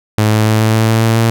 sawtooth tone with pitch steps, 107.4 / 108.33 / 109.28 / 110.23 / 111.19 / 112.16 / 113.13 / 114.12 Hz, A2 / A2 / A2 / A2 / A2 / A2 / A2 / A#2, -41 / -26 / -11 / +4 / +19 / +34 / +49 / -36 cents, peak -5 dBFS, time 0.18-1.3 s, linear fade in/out 0 ms, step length 140 ms, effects none

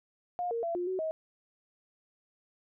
sine tone with pitch steps, 711 / 463.7 / 675 / 354.2 / 373.9 / 635 Hz, F5 / A#4 / E5 / F4 / F#4 / D#5, +31 / -9 / +41 / +24 / +18 / +35 cents, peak -30 dBFS, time 0.39-1.11 s, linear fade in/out 0 ms, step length 120 ms, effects none

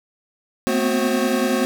square tone cluster, 221.6 / 246.8 / 257.2 / 367.5 / 533 Hz, A3 / B3 / C4 / F#4 / C5, +13 / -1 / -30 / -12 / +32 cents, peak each -25 dBFS, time 0.67-1.65 s, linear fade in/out 0 ms, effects none

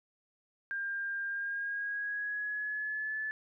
sine tone with pitch glide, 1600 to 1734.8 Hz, G6 to A6, +35 to -25 cents, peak -33 dBFS, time 0.71-3.31 s, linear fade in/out 0 ms, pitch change +140 cents, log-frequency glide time 1.27-3.18 s, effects none

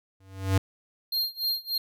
square tone with exponential growth, 95.9 Hz, G2, 37 cents flat, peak -18 dBFS, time 0.2-0.58 s, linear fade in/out 5 ms, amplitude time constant 81 ms
square tone with tremolo, 4205 Hz, C8, 8 cents sharp, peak -24 dBFS, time 1.12-1.78 s, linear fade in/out 5 ms, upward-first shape sine, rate 3.4 Hz, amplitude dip 95%
effects none

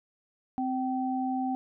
sine tone pair together, 259.6 / 770.5 Hz, C4 / G5, -13 / -30 cents, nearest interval octave + perfect fifth, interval 1883 cents, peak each -29 / -31 dBFS, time 0.58-1.55 s, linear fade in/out 0 ms, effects none

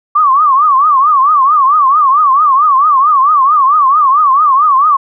sine tone with vibrato, 1143 Hz, D6, 47 cents flat, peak -5 dBFS, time 0.15-4.97 s, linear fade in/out 10 ms, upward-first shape triangle, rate 4.5 Hz, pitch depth 190 cents each way, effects none

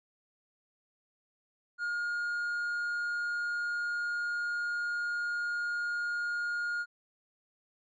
triangle tone, 1425 Hz, F6, 34 cents sharp, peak -29 dBFS, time 1.78-6.86 s, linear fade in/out 50 ms, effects resampled to 16000 Hz

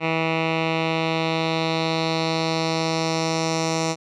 10% pulse tone with low-pass filter sweep, 162.1 Hz, E3, 29 cents flat, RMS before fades -23 dBFS, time 0-3.96 s, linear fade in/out 50 ms, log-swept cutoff 2600 to 6300 Hz, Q 2.7, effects none

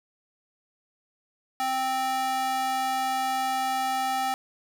square tone with high-pass filter, 261.6 Hz, C4, in tune, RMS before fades -27 dBFS, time 1.6-4.34 s, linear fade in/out 0 ms, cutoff 740 Hz, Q 2.1, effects none

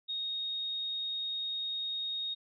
sine tone, 3730 Hz, A#7, in tune, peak -33 dBFS, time 0.08-2.35 s, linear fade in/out 20 ms, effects none

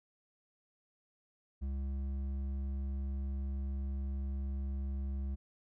sine tone with hard clipping, 67.8 Hz, C#2, 38 cents flat, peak -36 dBFS, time 1.61-5.36 s, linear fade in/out 20 ms, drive 7 dB, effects none

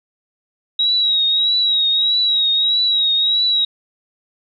sine tone with vibrato, 3831 Hz, A#7, 47 cents sharp, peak -13 dBFS, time 0.79-3.65 s, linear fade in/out 5 ms, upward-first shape triangle, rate 1.6 Hz, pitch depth 60 cents each way, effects none

